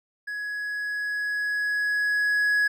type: tone with level ramp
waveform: triangle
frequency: 1676 Hz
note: G#6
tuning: 15 cents sharp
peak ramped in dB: -28 to -17 dBFS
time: 0.27-2.68 s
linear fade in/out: 10 ms
effects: none